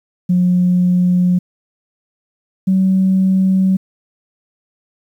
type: tone pair in turn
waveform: sine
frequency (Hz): 179.6 / 189.21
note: F3 / F#3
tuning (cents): +49 / +39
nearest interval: minor second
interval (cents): 90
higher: second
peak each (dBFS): -9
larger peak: neither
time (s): 0.29-1.39 / 2.67-3.77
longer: neither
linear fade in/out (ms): 10
effects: tanh soft clip ceiling -5 dBFS + 8-bit